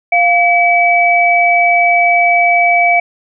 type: tone pair together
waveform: sine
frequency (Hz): 698.5 / 2288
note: F5 / D7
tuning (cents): 0 / -46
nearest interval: octave + major sixth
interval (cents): 2054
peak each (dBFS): -10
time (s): 0.12-3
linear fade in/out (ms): 5
effects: none